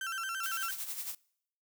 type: tone with vibrato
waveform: 35% pulse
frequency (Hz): 1451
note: F#6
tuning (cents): -34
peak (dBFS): -33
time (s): 0.01-0.71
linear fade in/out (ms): 2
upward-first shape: square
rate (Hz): 8.9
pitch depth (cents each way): 120
type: noise with tremolo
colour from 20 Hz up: blue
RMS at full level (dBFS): -37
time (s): 0.43-1.15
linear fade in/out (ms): 5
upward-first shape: sine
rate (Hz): 11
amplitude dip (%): 60
effects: noise-tail reverb RT60 0.7 s tail -25 dB re dry